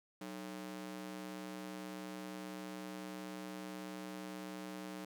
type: ring-modulated tone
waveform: sawtooth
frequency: 246.8 Hz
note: B3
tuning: 1 cent flat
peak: -37 dBFS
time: 0.21-5.05 s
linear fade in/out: 5 ms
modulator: 59.2 Hz
effects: none